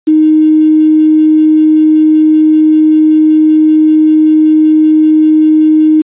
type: tone with quantisation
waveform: sine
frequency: 310.6 Hz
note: D#4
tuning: 3 cents flat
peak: -3 dBFS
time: 0.07-6.02 s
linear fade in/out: 10 ms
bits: 5
effects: resampled to 8000 Hz